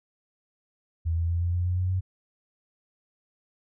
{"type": "tone with pitch steps", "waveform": "sine", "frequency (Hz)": [82.41, 83.85, 85.32, 86.81, 88.32, 89.87, 91.44, 93.04], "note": ["E2", "E2", "F2", "F2", "F2", "F#2", "F#2", "F#2"], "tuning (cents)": [0, 30, -40, -10, 20, -50, -20, 10], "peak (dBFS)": -23, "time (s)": [1.05, 2.01], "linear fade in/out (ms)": 20, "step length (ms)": 120, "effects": []}